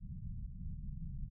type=low-pass noise; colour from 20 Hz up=pink; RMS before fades=-43 dBFS; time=0-1.3 s; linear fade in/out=50 ms; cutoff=190 Hz; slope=48 dB/octave; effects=none